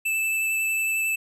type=tone with vibrato; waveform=square; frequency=2637 Hz; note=E7; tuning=in tune; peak=-23 dBFS; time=0.05-1.16 s; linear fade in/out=10 ms; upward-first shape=triangle; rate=11 Hz; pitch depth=11 cents each way; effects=none